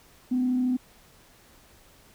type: tone with frequency modulation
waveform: sine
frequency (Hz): 252.1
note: B3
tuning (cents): +36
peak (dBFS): -21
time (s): 0.31-0.77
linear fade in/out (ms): 10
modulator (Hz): 33.5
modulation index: 0.22
effects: tanh soft clip ceiling -17 dBFS + pink hiss -56 dBFS RMS until 2.14 s